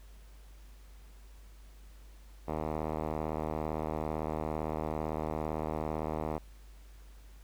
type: tone with low-pass filter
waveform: 5% pulse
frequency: 77.78 Hz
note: D#2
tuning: in tune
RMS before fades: -35 dBFS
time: 2.47-6.39 s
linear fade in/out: 20 ms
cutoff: 1100 Hz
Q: 0.85
effects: added 50 Hz sine -50 dBFS peak until 7.43 s + pink hiss -63 dBFS RMS until 7.43 s